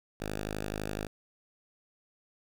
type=tone; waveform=5% pulse; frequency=51.91 Hz; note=G#1; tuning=in tune; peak=-23 dBFS; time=0.2-1.07 s; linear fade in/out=5 ms; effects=none